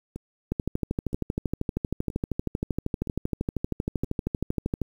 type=two click trains; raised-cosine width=3 ms; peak=-22 / -13 dBFS; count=5 / 56; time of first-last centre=0.16-4.043 / 0.52-4.817 s; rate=1.03 / 12.8 Hz; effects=8-bit